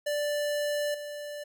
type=tone with level steps; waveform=square; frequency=587.3 Hz; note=D5; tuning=in tune; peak=-28 / -37 dBFS; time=0.06-1.44 s; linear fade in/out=10 ms; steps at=0.94 s; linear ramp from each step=5 ms; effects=none